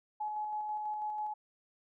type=tone with tremolo; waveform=sine; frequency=848 Hz; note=G#5; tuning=36 cents sharp; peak=-33 dBFS; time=0.2-1.34 s; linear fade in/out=10 ms; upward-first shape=square; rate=6.1 Hz; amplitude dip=25%; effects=none